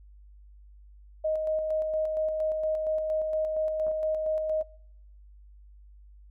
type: tone with tremolo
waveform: sine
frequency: 625 Hz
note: D#5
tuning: 8 cents sharp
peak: -24 dBFS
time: 1.24-4.63 s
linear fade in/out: 10 ms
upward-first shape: square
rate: 4.3 Hz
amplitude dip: 30%
type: clicks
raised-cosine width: 1 ms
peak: -33 dBFS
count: 2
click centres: 3.867 / 3.882 s
effects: noise-tail reverb RT60 0.7 s tail -24 dB re dry + added 50 Hz sine -49 dBFS peak until 6.3 s